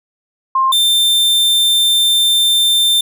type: tone pair in turn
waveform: sine / 45% pulse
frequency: 1058 / 3580 Hz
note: C6 / A7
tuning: +19 / +29 cents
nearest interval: octave + major sixth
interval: 2110 cents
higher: second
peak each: -10 dBFS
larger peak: neither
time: 0.55-0.72 / 0.72-3.01 s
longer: second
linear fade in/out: 5 ms
effects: none

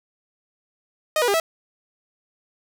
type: tone with pitch steps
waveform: sawtooth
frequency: 620 / 485.5 / 402.4 / 653 Hz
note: D#5 / B4 / G4 / E5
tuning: -6 / -30 / +45 / -17 cents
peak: -14 dBFS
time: 1.16-1.4 s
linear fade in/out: 2 ms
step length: 60 ms
effects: none

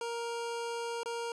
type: tone with dropouts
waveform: 25% pulse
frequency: 467.8 Hz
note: A#4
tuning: 6 cents sharp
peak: -31 dBFS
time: 0.01-1.32 s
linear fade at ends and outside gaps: 2 ms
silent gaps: 1.033-1.058 s
effects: resampled to 22050 Hz

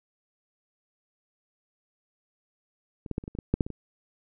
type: clicks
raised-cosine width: 3 ms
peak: -26 / -17 / -15 / -28 / -23 / -26 / -18 / -9 / -10 / -22 / -24 dBFS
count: 11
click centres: 3.062 / 3.113 / 3.181 / 3.239 / 3.279 / 3.351 / 3.388 / 3.54 / 3.608 / 3.665 / 3.703 s
effects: none

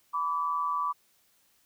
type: tone pair together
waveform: sine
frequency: 993 / 1154.8 Hz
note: B5 / D6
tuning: +9 / -30 cents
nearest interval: minor third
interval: 261 cents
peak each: -32 / -28 dBFS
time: 0.13-0.93 s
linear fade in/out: 20 ms
effects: white hiss -67 dBFS RMS until 1.65 s

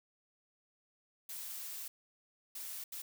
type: noise bursts at uneven times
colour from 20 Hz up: blue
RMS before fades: -44 dBFS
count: 3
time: 1.29-1.88 / 2.55-2.84 / 2.92-3.02 s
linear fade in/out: 5 ms
effects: none

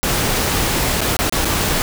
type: noise with dropouts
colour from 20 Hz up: pink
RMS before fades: -18 dBFS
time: 0.03-1.82 s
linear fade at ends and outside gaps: 0 ms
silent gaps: 1.007-1.015 / 1.167-1.19 / 1.296-1.324 / 1.447-1.454 s
effects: none

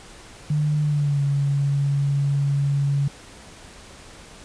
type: tone with pitch glide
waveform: sine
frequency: 150 to 140.77 Hz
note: D3 to C#3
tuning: +37 to +27 cents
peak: -18 dBFS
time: 0.5-3.08 s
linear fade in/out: 5 ms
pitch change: -110 cents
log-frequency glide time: 0.82-1.22 s
effects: pink hiss -44 dBFS RMS until 4.44 s + resampled to 22050 Hz

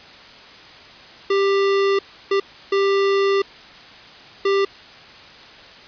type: tone bursts at uneven times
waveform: square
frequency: 394.6 Hz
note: G4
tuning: 11 cents sharp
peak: -16 dBFS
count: 4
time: 1.3-1.99 / 2.31-2.4 / 2.72-3.42 / 4.45-4.65 s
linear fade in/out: 5 ms
effects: white hiss -42 dBFS RMS until 5.87 s + resampled to 11025 Hz

